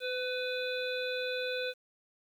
harmonic tone with a mistuned harmonic, 500 Hz, B4, 21 cents sharp, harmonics 1 / 3 / 5 / 7 / 8, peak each -34 / -39 / -41 / -42 / -43 dBFS, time 0-1.74 s, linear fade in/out 50 ms, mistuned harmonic 1, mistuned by +17 cents, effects 10-bit

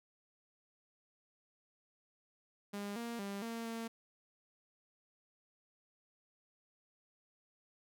sawtooth tone with pitch steps, 202.7 / 234.2 / 199.4 / 229.9 / 228.2 Hz, G#3 / A#3 / G3 / A#3 / A#3, -42 / +8 / +30 / -24 / -37 cents, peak -36 dBFS, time 2.73-3.88 s, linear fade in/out 10 ms, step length 230 ms, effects none

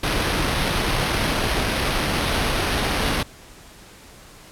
pink noise with sample-and-hold, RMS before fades -22 dBFS, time 0.03-3.23 s, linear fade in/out 5 ms, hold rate 7350 Hz, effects pink hiss -45 dBFS RMS until 4.51 s + low-pass 12000 Hz 12 dB/octave

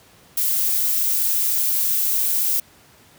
violet noise, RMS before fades -20 dBFS, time 0.37-2.6 s, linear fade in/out 5 ms, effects pink hiss -51 dBFS RMS until 3.18 s + high-pass 80 Hz 12 dB/octave

